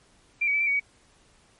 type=tone with pitch steps; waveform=sine; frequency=2370 / 2264 / 2310 / 2349 / 2248 / 2263 Hz; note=D7 / C#7 / D7 / D7 / C#7 / C#7; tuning=+15 / +36 / -29 / 0 / +24 / +35 cents; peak=-21 dBFS; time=0.41-0.8 s; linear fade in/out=10 ms; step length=65 ms; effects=pink hiss -60 dBFS RMS until 1.59 s + MP3 48 kbps

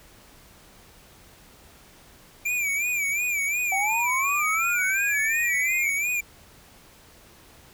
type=tone with vibrato; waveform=square; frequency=2349 Hz; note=D7; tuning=in tune; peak=-24 dBFS; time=2.45-6.21 s; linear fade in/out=10 ms; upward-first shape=sine; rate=2.8 Hz; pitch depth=95 cents each way
type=linear sweep; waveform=sine; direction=up; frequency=751 to 2192 Hz; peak=-25 dBFS; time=3.72-5.9 s; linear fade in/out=2 ms
effects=pink hiss -52 dBFS RMS until 7.73 s

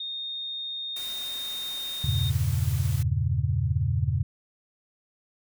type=tone; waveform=sine; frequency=3683 Hz; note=A#7; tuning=22 cents flat; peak=-31 dBFS; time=0-2.3 s; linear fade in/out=5 ms
type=noise; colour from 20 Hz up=white; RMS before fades=-41 dBFS; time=0.96-3.03 s; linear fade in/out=5 ms
type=chord; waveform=sine; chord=E diminished seventh; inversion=none; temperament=equal; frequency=82.41 / 98 / 116.54 / 138.59 Hz; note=E2 / G2 / Bb2 / Db3; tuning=0 / 0 / 0 / 0 cents; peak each=-28 dBFS; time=2.04-4.23 s; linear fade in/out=5 ms
effects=none

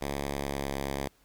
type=tone with pitch glide; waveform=5% pulse; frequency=70.3 to 69.17 Hz; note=C#2 to C#2; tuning=+25 to -3 cents; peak=-20 dBFS; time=0.01-1.08 s; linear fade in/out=5 ms; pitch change=-28 cents; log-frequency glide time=0.28-0.73 s; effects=pink hiss -65 dBFS RMS until 1.24 s

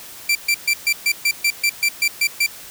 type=tone bursts; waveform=sawtooth; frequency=2349 Hz; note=D7; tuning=in tune; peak=-11 dBFS; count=12; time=0.29-2.464 s; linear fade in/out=5 ms; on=62 ms; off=130 ms; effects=white hiss -38 dBFS RMS until 2.7 s

